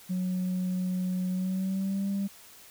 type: tone with pitch glide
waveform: sine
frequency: 183.4 to 197.7 Hz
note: F#3 to G3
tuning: -15 to +15 cents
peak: -25 dBFS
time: 0.09-2.28 s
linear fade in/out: 20 ms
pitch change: +130 cents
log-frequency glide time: 1.29-2.08 s
effects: tanh soft clip ceiling -25 dBFS + white hiss -52 dBFS RMS until 2.7 s